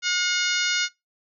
harmonic tone with a mistuned harmonic, 720 Hz, F#5, 47 cents flat, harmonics 2 / 3 / 4 / 5 / 6 / 7 / 8 / 9, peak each -26 / -28 / -29 / -30 / -31 / -31 / -32 / -33 dBFS, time 0.02-0.89 s, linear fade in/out 50 ms, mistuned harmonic 9, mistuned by +45 cents, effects noise-tail reverb RT60 0.2 s tail -22 dB re dry

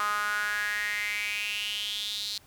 sawtooth tone with high-pass filter sweep, 207.7 Hz, G#3, in tune, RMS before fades -31 dBFS, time 0-2.38 s, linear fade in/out 0 ms, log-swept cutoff 1200 to 4200 Hz, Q 6.6, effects pink hiss -58 dBFS RMS until 2.46 s

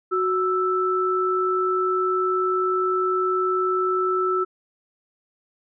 sine tone pair together, 370 / 1320.4 Hz, F#4 / E6, 0 / +2 cents, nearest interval octave + minor seventh, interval 2202 cents, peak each -22 / -22 dBFS, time 0.11-4.45 s, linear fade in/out 20 ms, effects none

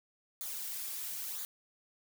blue noise with flanger, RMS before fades -40 dBFS, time 0.41-1.45 s, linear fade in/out 0 ms, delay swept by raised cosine 0.36 to 4.06 ms, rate 1 Hz, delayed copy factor -0.6, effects none

